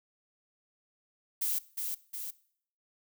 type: noise with echo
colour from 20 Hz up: violet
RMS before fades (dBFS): -31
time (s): 1.41-1.59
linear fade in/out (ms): 10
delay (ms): 360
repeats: 2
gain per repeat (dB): -4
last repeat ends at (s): 2.31
effects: noise-tail reverb RT60 0.6 s tail -20 dB re dry